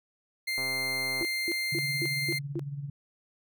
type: tone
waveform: 30% pulse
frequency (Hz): 2100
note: C7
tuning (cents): +6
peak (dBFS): -26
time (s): 0.47-2.39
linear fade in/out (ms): 10
type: click train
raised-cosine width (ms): 1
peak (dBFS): -27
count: 85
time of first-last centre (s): 0.58-1.226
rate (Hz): 130
type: tone bursts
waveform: sine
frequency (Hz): 339.6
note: F4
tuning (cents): -48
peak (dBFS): -30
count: 6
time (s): 1.21-2.594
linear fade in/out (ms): 0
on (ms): 39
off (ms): 230
type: tone with tremolo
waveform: sine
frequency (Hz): 141.7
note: C#3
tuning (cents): +38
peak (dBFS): -31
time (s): 1.72-2.9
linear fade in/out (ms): 5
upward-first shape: sine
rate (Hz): 18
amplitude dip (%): 60
effects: none